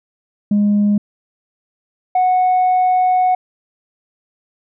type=tone pair in turn; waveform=sine; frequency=206 / 736.2 Hz; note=G#3 / F#5; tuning=-14 / -9 cents; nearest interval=octave + minor seventh; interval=2205 cents; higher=second; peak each=-9 dBFS; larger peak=neither; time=0.51-0.98 / 2.15-3.35 s; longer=second; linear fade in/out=5 ms; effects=tanh soft clip ceiling -9 dBFS